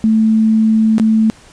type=tone with dropouts; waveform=sine; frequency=220 Hz; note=A3; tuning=in tune; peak=-8 dBFS; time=0.04-1.3 s; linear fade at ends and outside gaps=0 ms; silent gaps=0.982-0.998 s; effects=pink hiss -43 dBFS RMS until 1.52 s + resampled to 22050 Hz